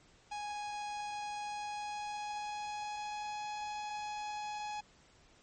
45% pulse tone with pitch glide, 830.6 to 839.3 Hz, G#5 to G#5, 0 to +18 cents, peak -38 dBFS, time 0.31-4.81 s, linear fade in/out 10 ms, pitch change +18 cents, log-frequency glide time 1.33-3.47 s, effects pink hiss -64 dBFS RMS until 5.42 s + MP3 32 kbps

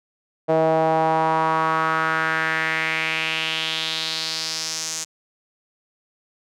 sawtooth tone with band-pass filter sweep, 160 Hz, D#3, 49 cents sharp, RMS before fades -22 dBFS, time 0.48-5.05 s, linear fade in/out 20 ms, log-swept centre 600 to 6700 Hz, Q 3.3, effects none

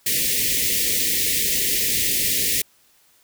white band-stop noise, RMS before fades -21 dBFS, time 0.06-2.62 s, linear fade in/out 5 ms, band 530 to 1800 Hz, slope 96 dB/octave, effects white hiss -58 dBFS RMS until 3.23 s

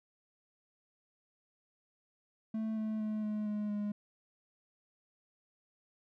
triangle tone with pitch steps, 220 / 217.3 / 214.7 / 212.1 / 209.6 / 207.1 Hz, A3 / A3 / A3 / G#3 / G#3 / G#3, 0 / -21 / -42 / +37 / +16 / -5 cents, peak -31 dBFS, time 2.54-3.92 s, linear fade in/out 5 ms, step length 230 ms, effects none

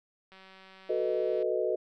click train, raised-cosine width 0.3 ms, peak -37 dBFS, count 211, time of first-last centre 0.32-1.425 s, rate 190 Hz
sine chord, B dominant seventh, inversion second, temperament equal, 370 / 440 / 493.9 / 622.3 Hz, F#4 / A4 / B4 / D#5, 0 / 0 / 0 / 0 cents, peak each -32 dBFS, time 0.89-1.76 s, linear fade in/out 10 ms
effects none

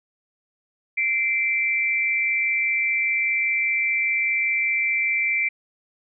sine tone pair together, 2082 / 2337 Hz, C7 / D7, -9 / -9 cents, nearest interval major second, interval 200 cents, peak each -24 / -21 dBFS, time 0.97-5.49 s, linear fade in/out 10 ms, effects none

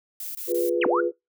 violet noise bursts, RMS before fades -34 dBFS, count 3, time 0.2-0.694 s, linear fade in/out 2 ms, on 150 ms, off 22 ms
sine chord, F diminished, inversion none, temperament equal, 349.2 / 415.3 / 493.9 Hz, F4 / Ab4 / Cb5, 0 / 0 / 0 cents, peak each -24 / -29 / -24 dBFS, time 0.47-1.12 s, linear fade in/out 50 ms
sine linear two-way sweep, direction down then up, 3310 to 231.5 to 1523 Hz, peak -22 dBFS, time 0.81-1.01 s, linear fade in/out 10 ms, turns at 0.86 s
effects noise-tail reverb RT60 0.2 s tail -23 dB re dry

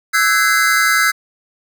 square tone cluster, 1316 / 1519 / 1650 / 2059 Hz, E6 / F#6 / G#6 / C7, -3 / +45 / -12 / -28 cents, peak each -18 dBFS, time 0.13-1.12 s, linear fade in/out 20 ms, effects none

